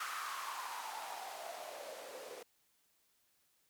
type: noise with band-pass filter sweep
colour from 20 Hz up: blue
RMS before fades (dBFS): -45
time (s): 0-2.43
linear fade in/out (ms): 5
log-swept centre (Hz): 1300 to 460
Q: 5.1
effects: white hiss -75 dBFS RMS until 3.69 s